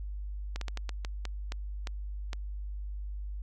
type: slowing click train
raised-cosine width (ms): 0.2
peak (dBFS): -20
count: 10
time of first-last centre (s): 0.56-2.332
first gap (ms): 53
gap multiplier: 1.31
effects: added 50 Hz sine -35 dBFS peak until 3.42 s